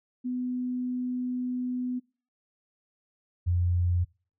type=tone pair in turn; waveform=sine; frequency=250 / 88.13 Hz; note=B3 / F2; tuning=+21 / +16 cents; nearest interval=octave + tritone; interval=1805 cents; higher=first; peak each=-28 / -22 dBFS; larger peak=second; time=0.24-2 / 3.46-4.05 s; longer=first; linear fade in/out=20 ms; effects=noise-tail reverb RT60 0.4 s tail -25 dB re dry